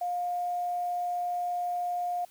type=tone with quantisation; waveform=sine; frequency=709 Hz; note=F5; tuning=26 cents sharp; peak=-28 dBFS; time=0.01-2.25 s; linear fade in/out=5 ms; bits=9; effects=white hiss -59 dBFS RMS until 2.3 s